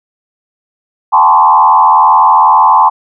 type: tone with frequency modulation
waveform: sine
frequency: 954 Hz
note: A#5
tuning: 40 cents sharp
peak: -3 dBFS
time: 1.12-2.9 s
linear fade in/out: 20 ms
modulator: 82.1 Hz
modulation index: 1.8
effects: none